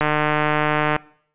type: click train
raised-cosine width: 0.5 ms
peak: -4 dBFS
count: 145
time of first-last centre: 0.01-0.964 s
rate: 151 Hz
effects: noise-tail reverb RT60 0.6 s tail -22 dB re dry + resampled to 8000 Hz